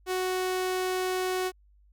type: tone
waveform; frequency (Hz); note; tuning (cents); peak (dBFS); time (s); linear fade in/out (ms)
sawtooth; 370; F#4; 0; -23; 0.06-1.52; 50
effects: added 50 Hz sine -57 dBFS peak until 1.92 s